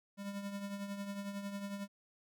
square tone with tremolo, 200 Hz, G3, 35 cents sharp, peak -38 dBFS, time 0.17-1.88 s, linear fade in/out 50 ms, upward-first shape triangle, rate 11 Hz, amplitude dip 60%, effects none

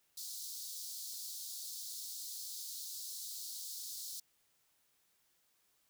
pink high-pass noise, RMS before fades -45 dBFS, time 0.17-4.2 s, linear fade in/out 5 ms, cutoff 4000 Hz, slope 48 dB/octave, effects white hiss -75 dBFS RMS until 5.89 s

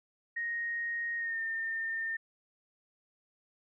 sine tone with pitch glide, 1868 to 1811.7 Hz, A#6 to A#6, +3 to -50 cents, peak -32 dBFS, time 0.36-2.17 s, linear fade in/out 10 ms, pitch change -53 cents, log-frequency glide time 1.17-1.41 s, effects none

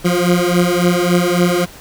20% pulse beating tone pair, 174.61 / 178.21 Hz, F3 / F3, 0 / +35 cents, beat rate 3.6 Hz, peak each -10 dBFS, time 0.04-1.66 s, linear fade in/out 20 ms, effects pink hiss -38 dBFS RMS until 1.8 s

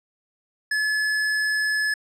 sine tone with hard clipping, 1715 Hz, A6, 45 cents flat, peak -22 dBFS, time 0.71-1.94 s, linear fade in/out 5 ms, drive 17 dB, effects low-pass 9000 Hz 12 dB/octave

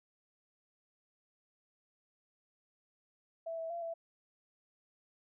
sine tone with pitch steps, 660 / 654 / 683 / 665 Hz, E5 / E5 / F5 / E5, +2 / -14 / -39 / +15 cents, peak -37 dBFS, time 3.46-3.94 s, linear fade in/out 10 ms, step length 120 ms, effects none

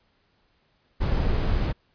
brown noise, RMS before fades -23 dBFS, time 1-1.73 s, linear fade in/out 20 ms, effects pink hiss -67 dBFS RMS until 1.94 s + resampled to 11025 Hz

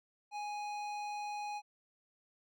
triangle tone with hard clipping, 830.6 Hz, G#5, in tune, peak -40 dBFS, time 0.31-1.62 s, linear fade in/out 50 ms, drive 17 dB, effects none

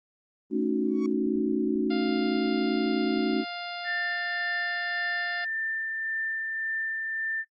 sine chord, D# half-diminished seventh, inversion second, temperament equal with one note detuned, 220 / 277.2 / 307.9 / 370 Hz, A3 / C#4 / D#4 / F#4, 0 / 0 / -18 / 0 cents, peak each -29 dBFS, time 0.5-3.45 s, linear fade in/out 50 ms
30% pulse tone with exponential growth, 1120 Hz, C#6, 18 cents sharp, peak -36 dBFS, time 0.85-1.06 s, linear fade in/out 2 ms, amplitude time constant 45 ms
harmonic tone, 700 Hz, F5, 4 cents sharp, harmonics 1 / 2 / 3 / 4 / 5 / 6 / 7, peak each -37 / -40 / -42 / -43 / -44 / -45 / -45 dBFS, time 1.9-5.45 s, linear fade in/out 10 ms
sine tone with tremolo, 1786 Hz, A6, 25 cents sharp, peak -27 dBFS, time 3.84-7.45 s, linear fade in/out 50 ms, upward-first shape sine, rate 1.8 Hz, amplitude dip 25%
effects noise-tail reverb RT60 0.1 s tail -25 dB re dry + Opus 24 kbps

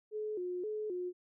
sine tone with vibrato, 392 Hz, G4, in tune, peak -35 dBFS, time 0.11-1.13 s, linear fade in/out 50 ms, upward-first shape square, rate 1.9 Hz, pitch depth 150 cents each way, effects none

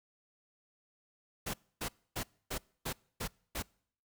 pink noise bursts, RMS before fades -37 dBFS, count 7, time 1.46-3.626 s, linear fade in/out 10 ms, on 78 ms, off 270 ms, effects noise-tail reverb RT60 0.6 s tail -26 dB re dry

